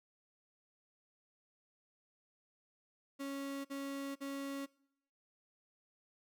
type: tone bursts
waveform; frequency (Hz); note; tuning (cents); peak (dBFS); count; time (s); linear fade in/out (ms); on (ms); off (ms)
35% pulse; 276.6; C#4; -4; -38; 3; 3.19-4.664; 20; 460; 47
effects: noise-tail reverb RT60 0.7 s tail -23 dB re dry